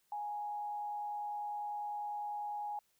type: tone with frequency modulation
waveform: sine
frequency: 830 Hz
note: G#5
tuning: 1 cent flat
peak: -37 dBFS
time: 0.12-2.79 s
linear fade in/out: 2 ms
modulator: 110 Hz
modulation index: 0.26
effects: white hiss -75 dBFS RMS until 2.99 s